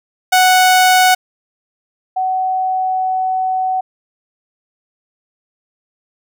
sawtooth / sine tone pair in turn, 740 / 749.9 Hz, F#5 / F#5, 0 / +23 cents, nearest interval unison, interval 23 cents, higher second, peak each -4 / -14 dBFS, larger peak first, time 0.32-1.15 / 2.16-3.81 s, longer second, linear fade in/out 10 ms, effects none

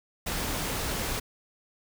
pink noise, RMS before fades -31 dBFS, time 0.26-1.2 s, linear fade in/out 10 ms, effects none

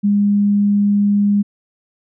sine tone, 203.7 Hz, G#3, 33 cents flat, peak -11 dBFS, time 0.03-1.43 s, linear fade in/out 20 ms, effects none

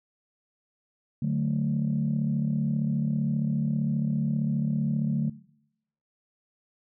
sine chord, D major, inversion none, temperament equal, 146.83 / 185 / 220 Hz, D3 / F#3 / A3, 0 / 0 / 0 cents, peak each -26 / -30 / -28 dBFS, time 1.22-5.3 s, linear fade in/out 5 ms, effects noise-tail reverb RT60 0.8 s tail -21 dB re dry + tanh soft clip ceiling -17 dBFS

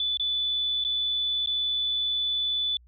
sine tone with dropouts, 3481 Hz, A7, 19 cents flat, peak -24 dBFS, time 0-2.77 s, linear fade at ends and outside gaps 2 ms, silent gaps 0.172-0.197 / 0.84-0.848 / 1.461-1.472 s, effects added 60 Hz sine -52 dBFS peak until 2.87 s

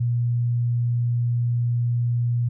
sine tone, 119.8 Hz, A#2, 48 cents sharp, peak -19 dBFS, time 0-2.49 s, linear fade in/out 10 ms, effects none

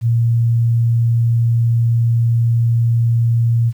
sine tone, 116.54 Hz, A#2, in tune, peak -11 dBFS, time 0.01-3.73 s, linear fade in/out 50 ms, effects 8-bit

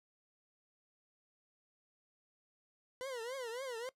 40% pulse tone with vibrato, 494.8 Hz, B4, 3 cents sharp, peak -39 dBFS, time 3.01-3.89 s, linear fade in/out 0 ms, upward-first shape triangle, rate 3.6 Hz, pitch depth 200 cents each way, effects noise-tail reverb RT60 0.1 s tail -19 dB re dry + low-pass 11000 Hz 12 dB/octave

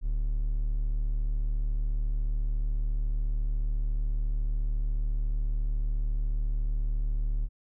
triangle tone, 37.04 Hz, D1, 16 cents sharp, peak -23 dBFS, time 0.01-7.49 s, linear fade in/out 50 ms, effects none

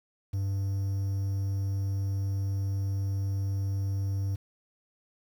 triangle tone with quantisation, 98 Hz, G2, in tune, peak -25 dBFS, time 0.33-4.36 s, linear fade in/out 10 ms, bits 9, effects none

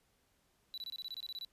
triangle tone bursts, 3951 Hz, B7, in tune, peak -39 dBFS, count 12, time 0.74-1.448 s, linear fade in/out 0 ms, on 37 ms, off 24 ms, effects pink hiss -74 dBFS RMS until 1.52 s + resampled to 32000 Hz

